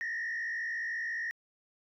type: tone with frequency modulation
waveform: sine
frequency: 1850 Hz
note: A#6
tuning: 14 cents flat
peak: -31 dBFS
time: 0.01-1.31 s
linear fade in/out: 0 ms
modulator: 57.1 Hz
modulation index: 1.3
effects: tanh soft clip ceiling -30 dBFS